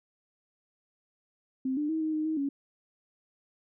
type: tone with pitch steps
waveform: sine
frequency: 262.1 / 297.5 / 318.9 / 313.4 / 308.9 / 315.6 / 279.4 Hz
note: C4 / D4 / D#4 / D#4 / D#4 / D#4 / C#4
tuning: +3 / +22 / +43 / +13 / -12 / +25 / +14 cents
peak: -27 dBFS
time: 1.65-2.49 s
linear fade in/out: 5 ms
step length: 120 ms
effects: none